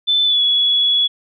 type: tone with pitch glide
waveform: sine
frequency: 3520 to 3382 Hz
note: A7 to G#7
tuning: 0 to +31 cents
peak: -12 dBFS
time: 0.07-1.08 s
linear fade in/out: 20 ms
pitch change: -69 cents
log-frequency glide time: 0.25-0.41 s
effects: none